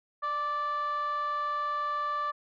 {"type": "tone with frequency modulation", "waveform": "sine", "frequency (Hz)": 1172, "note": "D6", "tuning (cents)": -4, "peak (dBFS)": -26, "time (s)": [0.22, 2.32], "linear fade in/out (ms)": 20, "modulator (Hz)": 578, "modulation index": 0.44, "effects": ["tanh soft clip ceiling -27 dBFS"]}